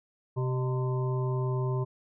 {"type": "harmonic tone with a mistuned harmonic", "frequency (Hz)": 128.8, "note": "C3", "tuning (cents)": -27, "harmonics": [1, 3, 5, 7, 8], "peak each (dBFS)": [-27, -34, -42, -43, -41], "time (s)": [0.36, 1.85], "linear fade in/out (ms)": 20, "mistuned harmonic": 5, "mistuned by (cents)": -77, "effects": []}